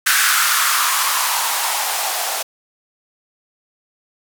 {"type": "noise with band-pass filter sweep", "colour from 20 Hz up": "violet", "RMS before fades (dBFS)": -18, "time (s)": [0.06, 2.43], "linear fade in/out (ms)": 10, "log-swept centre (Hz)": [1500, 670], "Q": 3.9, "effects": []}